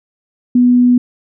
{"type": "tone", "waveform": "sine", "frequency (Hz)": 246.2, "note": "B3", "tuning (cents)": -5, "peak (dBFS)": -6, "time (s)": [0.55, 0.98], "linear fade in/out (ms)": 5, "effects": []}